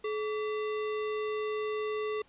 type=tone with sample-and-hold; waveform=sine; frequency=427.5 Hz; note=A4; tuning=50 cents flat; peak=-30 dBFS; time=0.04-2.22 s; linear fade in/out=5 ms; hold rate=1575 Hz; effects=pink hiss -64 dBFS RMS until 2.28 s + resampled to 8000 Hz